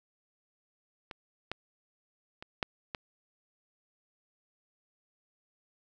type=clicks; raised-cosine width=0.3 ms; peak=-25 / -18 / -27 / -13 / -19 dBFS; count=5; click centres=1.112 / 1.516 / 2.425 / 2.628 / 2.948 s; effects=none